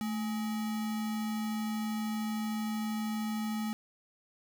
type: tone with sample-and-hold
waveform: sine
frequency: 218.5 Hz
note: A3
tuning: 12 cents flat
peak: -31 dBFS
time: 0.01-3.73 s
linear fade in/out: 0 ms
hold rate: 1050 Hz
effects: none